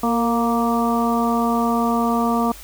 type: harmonic tone with a mistuned harmonic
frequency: 234.2 Hz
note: A#3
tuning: 8 cents sharp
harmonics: 1 / 2 / 3 / 4 / 5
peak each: -19 / -26 / -24 / -26 / -24 dBFS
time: 0.03-2.52 s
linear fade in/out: 5 ms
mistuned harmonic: 2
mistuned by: -32 cents
effects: added 50 Hz sine -41 dBFS peak until 2.63 s + white hiss -41 dBFS RMS until 2.63 s